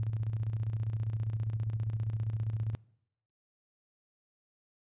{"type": "tone with tremolo", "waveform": "sine", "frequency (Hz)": 110.1, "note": "A2", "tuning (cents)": 2, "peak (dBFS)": -28, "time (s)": [0, 2.75], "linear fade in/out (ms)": 0, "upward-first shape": "square", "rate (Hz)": 15, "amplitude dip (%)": 50, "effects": ["noise-tail reverb RT60 0.8 s tail -24 dB re dry", "resampled to 8000 Hz"]}